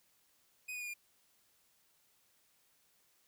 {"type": "tone with pitch steps", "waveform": "45% pulse", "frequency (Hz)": [2500, 2470, 2440, 2411], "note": ["D#7", "D#7", "D#7", "D7"], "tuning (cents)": [8, -13, -34, 45], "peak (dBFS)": -40, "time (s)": [0.68, 0.94], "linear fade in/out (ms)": 10, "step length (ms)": 65, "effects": ["white hiss -72 dBFS RMS until 3.27 s"]}